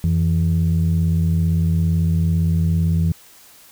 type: tone pair together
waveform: sine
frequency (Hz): 87.6 / 165.37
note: F2 / E3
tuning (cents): +6 / +6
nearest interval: major seventh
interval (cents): 1100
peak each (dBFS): -16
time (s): 0.04-3.12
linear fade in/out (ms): 0
effects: tanh soft clip ceiling -10 dBFS + white hiss -47 dBFS RMS until 3.71 s